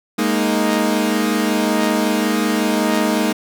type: chord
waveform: sawtooth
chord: Ab suspended second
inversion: none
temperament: equal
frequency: 207.7 / 233.1 / 311.1 Hz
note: Ab3 / Bb3 / Eb4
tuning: 0 / 0 / 0 cents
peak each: -16 dBFS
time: 0.18-3.33 s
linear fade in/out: 10 ms
effects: none